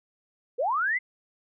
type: linear sweep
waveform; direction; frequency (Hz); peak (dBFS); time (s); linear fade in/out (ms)
sine; up; 435.9 to 2108; -23; 0.58-0.99; 20
effects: none

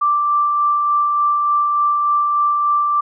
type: tone with tremolo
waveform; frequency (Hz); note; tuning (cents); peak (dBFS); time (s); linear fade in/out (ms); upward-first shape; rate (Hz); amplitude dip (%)
sine; 1174.7; D6; 0; -12; 0.01-3.01; 10; sine; 3.4; 25
effects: none

